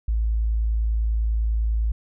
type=tone; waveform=sine; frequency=55 Hz; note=A1; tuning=in tune; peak=-19 dBFS; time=0.08-1.92 s; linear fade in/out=5 ms; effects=none